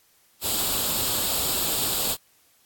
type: noise with comb filter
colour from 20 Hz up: white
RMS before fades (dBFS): -25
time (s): 0.41-2.17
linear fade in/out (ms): 50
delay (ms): 0.25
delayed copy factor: +0.6
effects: white hiss -61 dBFS RMS until 2.65 s + AAC 64 kbps